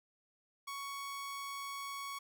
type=tone; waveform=sawtooth; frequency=1114 Hz; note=C#6; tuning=8 cents sharp; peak=-37 dBFS; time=0.67-2.19 s; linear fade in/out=10 ms; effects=none